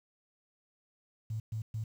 sine tone bursts, 110 Hz, A2, in tune, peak -33 dBFS, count 3, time 1.3-1.84 s, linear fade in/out 5 ms, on 100 ms, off 120 ms, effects 10-bit

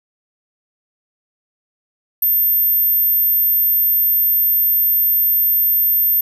sine tone, 13330 Hz, G#9, 5 cents sharp, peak -12 dBFS, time 2.22-6.21 s, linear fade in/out 5 ms, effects none

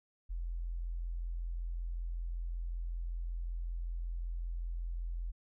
sine tone, 42.65 Hz, F1, 40 cents flat, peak -35 dBFS, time 0.29-5.32 s, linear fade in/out 20 ms, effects none

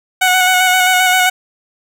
15% pulse tone with vibrato, 738 Hz, F#5, 5 cents flat, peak -3 dBFS, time 0.21-1.3 s, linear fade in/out 10 ms, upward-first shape square, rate 7.6 Hz, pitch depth 18 cents each way, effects none

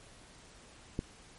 click, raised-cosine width 3 ms, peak -19 dBFS, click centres 0.991 s, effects pink hiss -56 dBFS RMS until 1.38 s + MP3 48 kbps

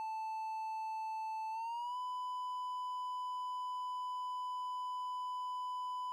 triangle tone with pitch glide, 880 to 999.2 Hz, A5 to B5, 0 to +20 cents, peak -36 dBFS, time 0-6.12 s, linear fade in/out 0 ms, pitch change +220 cents, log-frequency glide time 1.51-1.97 s, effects none

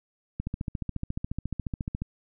click train, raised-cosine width 5 ms, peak -18 dBFS, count 24, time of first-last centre 0.4-2.02 s, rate 14.2 Hz, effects none

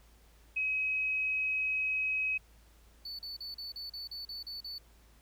sine tone, 2543 Hz, D#7, 37 cents sharp, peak -29 dBFS, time 0.56-2.38 s, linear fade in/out 10 ms
triangle tone bursts, 4480 Hz, C#8, 18 cents sharp, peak -38 dBFS, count 10, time 3.05-4.783 s, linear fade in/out 5 ms, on 140 ms, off 37 ms
effects added 55 Hz sine -59 dBFS peak until 5.21 s + pink hiss -65 dBFS RMS until 5.21 s

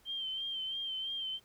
sine tone with vibrato, 3136 Hz, G7, in tune, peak -35 dBFS, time 0.05-1.4 s, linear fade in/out 50 ms, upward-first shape sine, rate 3 Hz, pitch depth 40 cents each way, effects pink hiss -66 dBFS RMS until 1.44 s

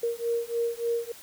sine beating tone pair, 466.2 / 469.6 Hz, A#4 / A#4, 0 / +13 cents, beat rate 3.4 Hz, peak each -29 dBFS, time 0.03-1.12 s, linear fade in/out 5 ms, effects white hiss -48 dBFS RMS until 1.22 s

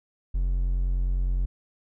triangle tone, 44.85 Hz, F1, 47 cents sharp, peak -20 dBFS, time 0.34-1.46 s, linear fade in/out 10 ms, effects none

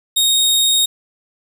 sawtooth tone, 3729 Hz, A#7, in tune, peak -9 dBFS, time 0.16-0.86 s, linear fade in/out 10 ms, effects 7-bit

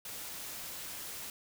white noise, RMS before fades -43 dBFS, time 0.05-1.3 s, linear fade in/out 2 ms, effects none

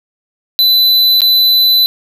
square tone with dropouts, 4004 Hz, B7, 23 cents sharp, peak -7 dBFS, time 0.59-1.86 s, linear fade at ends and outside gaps 0 ms, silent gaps 1.206-1.218 s, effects none

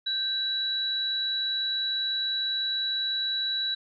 sine tone pair together, 1568 / 3922 Hz, G6 / B7, 0 / -13 cents, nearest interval octave + major third, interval 1587 cents, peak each -36 / -26 dBFS, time 0.06-3.75 s, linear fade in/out 10 ms, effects none

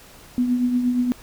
sine tone with tremolo, 246.9 Hz, B3, in tune, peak -15 dBFS, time 0.38-1.12 s, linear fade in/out 0 ms, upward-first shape triangle, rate 8.5 Hz, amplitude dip 55%, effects pink hiss -46 dBFS RMS until 1.22 s

